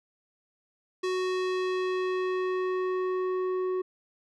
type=tone with low-pass filter sweep; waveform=square; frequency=370 Hz; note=F#4; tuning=in tune; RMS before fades=-29 dBFS; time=1.03-3.82 s; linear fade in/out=10 ms; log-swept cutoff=5800 to 860 Hz; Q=0.88; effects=none